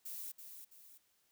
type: noise with echo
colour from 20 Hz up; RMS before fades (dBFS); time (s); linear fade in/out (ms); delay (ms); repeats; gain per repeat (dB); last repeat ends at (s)
violet; -45; 0.05-0.32; 10; 330; 2; -7; 0.98
effects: white hiss -75 dBFS RMS until 1.31 s